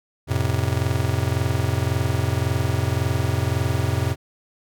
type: chord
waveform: square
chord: F major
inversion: none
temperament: just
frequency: 87.31 / 109.13 / 130.96 Hz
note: F2 / A2 / C3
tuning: 0 / -14 / +2 cents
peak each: -25 dBFS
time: 0.27-4.16 s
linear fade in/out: 50 ms
effects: none